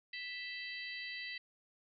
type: harmonic tone with a mistuned harmonic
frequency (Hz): 659.3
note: E5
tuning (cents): 0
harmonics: 3 / 4 / 5 / 6 / 7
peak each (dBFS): -44 / -48 / -51 / -49 / -51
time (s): 0.13-1.38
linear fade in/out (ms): 5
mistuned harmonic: 5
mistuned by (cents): -88
effects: none

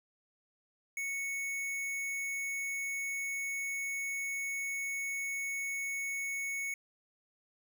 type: tone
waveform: square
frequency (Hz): 2214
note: C#7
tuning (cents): -3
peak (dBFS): -35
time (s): 0.97-6.74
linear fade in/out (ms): 2
effects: none

